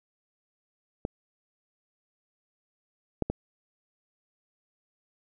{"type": "clicks", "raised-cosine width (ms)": 2, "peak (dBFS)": [-16, -12, -15], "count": 3, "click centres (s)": [1.051, 3.223, 3.3], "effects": []}